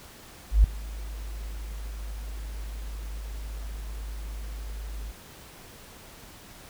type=tone with ADSR envelope; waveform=sine; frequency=51.91 Hz; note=G#1; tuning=in tune; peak=-11 dBFS; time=0.51-5.12 s; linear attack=130 ms; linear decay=4 ms; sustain=-22 dB; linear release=13 ms; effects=pink hiss -48 dBFS RMS until 6.69 s